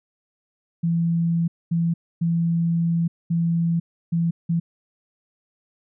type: tone bursts at uneven times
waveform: sine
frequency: 167.9 Hz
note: E3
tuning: 32 cents sharp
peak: -18 dBFS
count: 6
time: 0.83-1.48 / 1.71-1.94 / 2.21-3.08 / 3.3-3.8 / 4.12-4.31 / 4.49-4.6 s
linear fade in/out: 10 ms
effects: none